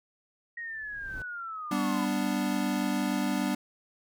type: linear sweep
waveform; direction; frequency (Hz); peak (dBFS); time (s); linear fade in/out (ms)
sine; down; 1891 to 987.8; -35; 0.57-2.05; 5
type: noise with exponential growth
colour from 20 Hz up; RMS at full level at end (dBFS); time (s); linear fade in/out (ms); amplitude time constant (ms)
brown; -38; 0.57-1.22; 1; 140
type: chord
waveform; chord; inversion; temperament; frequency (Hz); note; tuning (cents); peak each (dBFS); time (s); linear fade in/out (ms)
square; G major; none; equal with one note detuned; 196.56 / 246.9 / 293.7; G3 / B3 / D4; +5 / 0 / 0; -32; 1.71-3.55; 5
effects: none